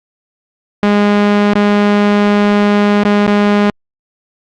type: tone with dropouts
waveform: sawtooth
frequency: 205.6 Hz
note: G#3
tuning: 17 cents flat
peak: -4 dBFS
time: 0.83-3.7 s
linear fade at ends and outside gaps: 0 ms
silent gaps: 1.535-1.554 / 3.035-3.051 / 3.265-3.277 s
effects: low-pass 3000 Hz 12 dB/octave + Opus 48 kbps